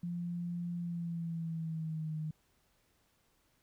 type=tone with pitch glide; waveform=sine; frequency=173.5 to 155.47 Hz; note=F3 to D#3; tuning=-11 to -1 cents; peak=-35 dBFS; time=0.03-2.31 s; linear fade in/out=5 ms; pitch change=-190 cents; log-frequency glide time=0.77-2.16 s; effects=pink hiss -73 dBFS RMS until 3.62 s